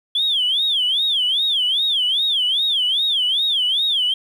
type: tone with vibrato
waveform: sine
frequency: 3334 Hz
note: G#7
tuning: 6 cents sharp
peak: -15 dBFS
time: 0.15-4.14 s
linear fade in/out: 5 ms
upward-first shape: sine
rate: 2.5 Hz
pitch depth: 220 cents each way
effects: tanh soft clip ceiling -11 dBFS + 8-bit